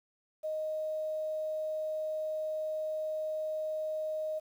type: tone with quantisation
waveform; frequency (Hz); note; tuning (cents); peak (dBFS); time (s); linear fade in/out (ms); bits
sine; 622.3; D#5; 0; -32; 0.43-4.4; 20; 10
effects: none